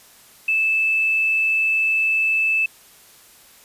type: tone with tanh clipping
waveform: triangle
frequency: 2627 Hz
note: E7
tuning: 7 cents flat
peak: -16 dBFS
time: 0.48-2.66 s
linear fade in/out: 5 ms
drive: 3 dB
effects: white hiss -49 dBFS RMS until 3.64 s + resampled to 32000 Hz